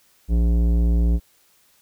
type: tone with tanh clipping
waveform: sine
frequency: 57.8 Hz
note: A#1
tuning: 14 cents flat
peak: -17 dBFS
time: 0.28-1.2 s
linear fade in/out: 50 ms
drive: 14 dB
effects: white hiss -59 dBFS RMS until 1.81 s